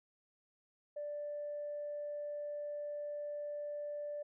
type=tone; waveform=sine; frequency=587.3 Hz; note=D5; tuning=in tune; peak=-38 dBFS; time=0.96-4.23 s; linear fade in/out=10 ms; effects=tanh soft clip ceiling -34 dBFS